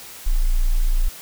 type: tone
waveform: sine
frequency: 29 Hz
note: A#0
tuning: 8 cents flat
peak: -14 dBFS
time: 0.26-1.09 s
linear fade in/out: 10 ms
effects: white hiss -39 dBFS RMS until 1.21 s